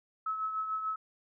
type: tone with tremolo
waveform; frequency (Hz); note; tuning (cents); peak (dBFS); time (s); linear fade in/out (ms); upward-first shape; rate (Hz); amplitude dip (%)
sine; 1294; E6; -32; -29; 0.26-0.96; 5; triangle; 6.8; 55
effects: none